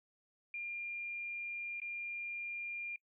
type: tone with dropouts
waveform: sine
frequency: 2400 Hz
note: D7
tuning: 37 cents sharp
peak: -39 dBFS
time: 0.54-2.96 s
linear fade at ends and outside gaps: 2 ms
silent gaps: 1.801-1.817 s
effects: noise-tail reverb RT60 0.1 s tail -23 dB re dry